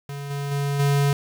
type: tone with level steps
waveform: square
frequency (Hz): 141.6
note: C#3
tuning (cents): +37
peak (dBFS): -30 / -26 / -23 / -18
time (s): 0.09-1.13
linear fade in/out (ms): 2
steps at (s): 0.3 / 0.51 / 0.79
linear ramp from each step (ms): 10
effects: 8-bit